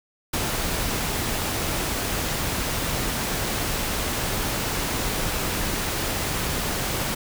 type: noise with ADSR envelope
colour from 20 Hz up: pink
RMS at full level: -24 dBFS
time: 0.33-7.15 s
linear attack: 8 ms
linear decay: 54 ms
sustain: -2 dB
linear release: 10 ms
effects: none